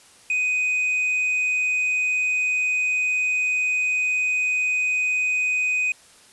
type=tone; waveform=triangle; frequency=2499 Hz; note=D#7; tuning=7 cents sharp; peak=-18 dBFS; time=0.3-5.92 s; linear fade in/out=2 ms; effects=white hiss -51 dBFS RMS until 6.32 s + resampled to 24000 Hz